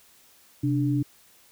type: tone pair together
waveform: sine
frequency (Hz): 130.6 / 293.2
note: C3 / D4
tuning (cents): -3 / -3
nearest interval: octave + major second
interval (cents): 1400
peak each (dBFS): -24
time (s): 0.63-1.03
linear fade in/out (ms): 10
effects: white hiss -57 dBFS RMS until 1.51 s